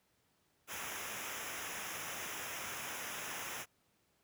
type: noise with comb filter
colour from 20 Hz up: pink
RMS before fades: -43 dBFS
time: 0.67-3.66 s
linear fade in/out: 50 ms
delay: 0.23 ms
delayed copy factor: -0.8
effects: pink hiss -75 dBFS RMS until 4.23 s + high-pass 80 Hz 12 dB/octave